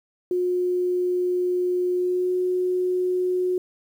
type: tone with pitch glide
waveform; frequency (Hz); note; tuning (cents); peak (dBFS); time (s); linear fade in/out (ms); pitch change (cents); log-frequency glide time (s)
sine; 360 to 364.4; F#4 to F#4; -47 to -26; -20; 0.31-3.58; 2; +21; 1.97-2.32
effects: 9-bit